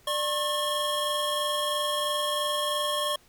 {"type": "tone cluster", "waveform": "square", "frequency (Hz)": [592, 1082, 3269], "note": ["D5", "C#6", "G#7"], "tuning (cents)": [14, -42, -28], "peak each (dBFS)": -31, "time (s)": [0.07, 3.16], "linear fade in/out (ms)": 5, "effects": ["pink hiss -59 dBFS RMS until 3.28 s"]}